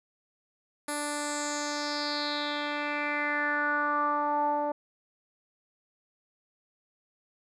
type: tone with low-pass filter sweep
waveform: 10% pulse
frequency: 293.7 Hz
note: D4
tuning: in tune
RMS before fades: -30 dBFS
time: 0.88-4.72 s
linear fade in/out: 5 ms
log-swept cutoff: 11000 to 730 Hz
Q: 4.8
effects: none